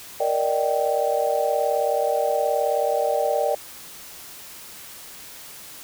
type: chord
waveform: sine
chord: Eb major seventh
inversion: second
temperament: just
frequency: 466.7 / 583.4 / 622.3 / 777.8 Hz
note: Bb4 / D5 / Eb5 / G5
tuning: +2 / -12 / 0 / -14 cents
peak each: -26 / -23 / -26 / -25 dBFS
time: 0.2-3.55 s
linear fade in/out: 5 ms
effects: white hiss -41 dBFS RMS until 5.83 s